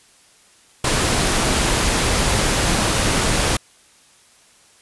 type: noise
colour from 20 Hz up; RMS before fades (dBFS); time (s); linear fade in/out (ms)
pink; -18; 0.84-3.57; 5
effects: white hiss -52 dBFS RMS until 4.81 s + resampled to 24000 Hz